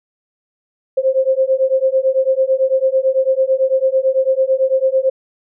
sine beating tone pair, 523.3 / 532.3 Hz, C5 / C5, 0 / +30 cents, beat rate 9 Hz, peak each -15 dBFS, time 0.97-5.1 s, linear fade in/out 10 ms, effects none

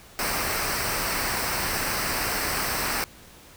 pink noise with comb filter, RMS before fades -27 dBFS, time 0.19-3.04 s, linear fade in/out 0 ms, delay 0.29 ms, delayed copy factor -0.6, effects pink hiss -49 dBFS RMS until 3.56 s

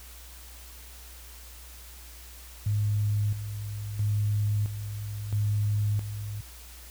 sine tone with tremolo, 104.3 Hz, G#2, 8 cents sharp, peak -23 dBFS, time 2.66-6.41 s, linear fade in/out 5 ms, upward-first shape square, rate 0.75 Hz, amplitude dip 65%, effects added 60 Hz sine -46 dBFS peak until 6.9 s + white hiss -49 dBFS RMS until 6.9 s

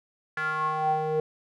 square tone with band-pass filter sweep, 155.56 Hz, D#3, in tune, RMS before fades -27 dBFS, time 0.37-1.2 s, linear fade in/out 2 ms, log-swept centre 1600 to 510 Hz, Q 7, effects none

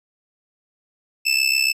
25% pulse tone with amplitude modulation, 2637 Hz, E7, in tune, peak -9 dBFS, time 1.25-1.73 s, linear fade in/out 20 ms, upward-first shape sine, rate 67.1 Hz, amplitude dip 80%, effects resampled to 32000 Hz

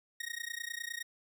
sawtooth tone with amplitude modulation, 1871 Hz, A#6, 6 cents sharp, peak -31 dBFS, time 0.2-1.03 s, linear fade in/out 5 ms, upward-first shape sine, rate 29.8 Hz, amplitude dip 95%, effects none

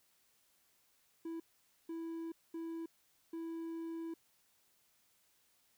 triangle tone bursts at uneven times, 329.6 Hz, E4, in tune, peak -38 dBFS, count 4, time 1.25-1.4 / 1.89-2.32 / 2.54-2.86 / 3.33-4.14 s, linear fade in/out 5 ms, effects white hiss -73 dBFS RMS until 5.77 s

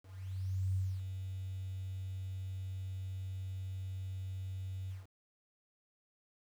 sine tone with ADSR envelope, 94.4 Hz, F#2, 35 cents sharp, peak -30 dBFS, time 0.02-5.07 s, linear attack 730 ms, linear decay 250 ms, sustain -8 dB, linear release 170 ms, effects 10-bit

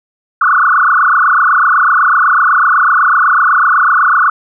sine tone with frequency modulation, 1300 Hz, E6, 24 cents flat, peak -6 dBFS, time 0.41-4.3 s, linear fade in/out 5 ms, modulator 28 Hz, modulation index 6.9, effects none

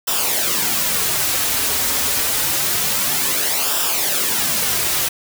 white noise with flanger, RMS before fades -19 dBFS, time 0.07-5.09 s, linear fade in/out 10 ms, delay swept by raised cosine 0.46 to 5.96 ms, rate 0.27 Hz, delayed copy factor -0.6, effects none

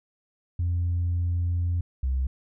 sine tone pair in turn, 87 / 65.52 Hz, F2 / C2, -6 / +3 cents, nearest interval perfect fourth, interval 491 cents, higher first, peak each -21 dBFS, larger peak neither, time 0.59-1.81 / 2.03-2.27 s, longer first, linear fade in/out 5 ms, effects tanh soft clip ceiling -20 dBFS

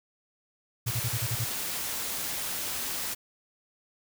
sine tone bursts, 116.54 Hz, A#2, in tune, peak -27 dBFS, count 7, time 0.86-1.445 s, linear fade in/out 10 ms, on 51 ms, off 38 ms
white noise, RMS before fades -33 dBFS, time 0.86-3.15 s, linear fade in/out 20 ms
effects none

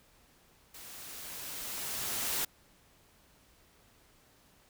white noise with level ramp, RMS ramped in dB -49 to -32 dBFS, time 0.74-2.45 s, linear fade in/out 5 ms, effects pink hiss -64 dBFS RMS until 4.69 s

